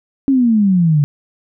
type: exponential sweep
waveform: sine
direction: down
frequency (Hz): 278.9 to 141.1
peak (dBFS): -9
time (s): 0.28-1.04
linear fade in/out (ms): 0
effects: none